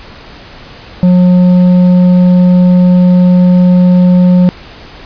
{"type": "tone with tanh clipping", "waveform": "triangle", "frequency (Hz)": 180, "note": "F#3", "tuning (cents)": -47, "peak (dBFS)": -4, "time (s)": [1.03, 4.49], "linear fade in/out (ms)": 0, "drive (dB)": 11, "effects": ["pink hiss -32 dBFS RMS until 5.05 s", "resampled to 11025 Hz"]}